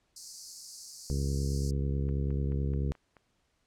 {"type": "high-pass noise", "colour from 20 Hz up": "pink", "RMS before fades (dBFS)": -43, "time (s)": [0.16, 1.71], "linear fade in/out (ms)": 5, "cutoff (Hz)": 4500, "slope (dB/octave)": 96}
{"type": "harmonic tone", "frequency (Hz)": 69.2, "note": "C#2", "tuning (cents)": -2, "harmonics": [1, 2, 3, 4, 5, 6, 7], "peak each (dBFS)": [-30, -32, -39, -43, -44, -43, -47], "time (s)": [1.1, 2.92], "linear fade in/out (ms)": 0}
{"type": "click train", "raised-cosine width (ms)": 0.5, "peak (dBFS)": -39, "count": 6, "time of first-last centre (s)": [2.09, 3.168], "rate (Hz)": 4.64}
{"effects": ["pink hiss -74 dBFS RMS until 3.66 s", "low-pass 8000 Hz 12 dB/octave"]}